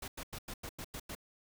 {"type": "noise bursts", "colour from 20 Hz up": "pink", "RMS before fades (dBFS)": -43, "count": 8, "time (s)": [0.02, 1.151], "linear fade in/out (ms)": 5, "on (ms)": 60, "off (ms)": 93, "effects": []}